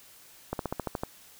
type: slowing click train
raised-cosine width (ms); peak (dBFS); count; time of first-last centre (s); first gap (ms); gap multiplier
1; -16; 8; 0.53-1.035; 62; 1.05
effects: white hiss -54 dBFS RMS until 1.39 s